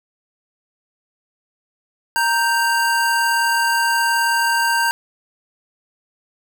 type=tone pair together; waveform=square; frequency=932.3 / 1566.8 Hz; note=A#5 / G6; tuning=0 / -1 cents; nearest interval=major sixth; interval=899 cents; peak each=-19 dBFS; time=2.16-4.91 s; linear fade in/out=0 ms; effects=none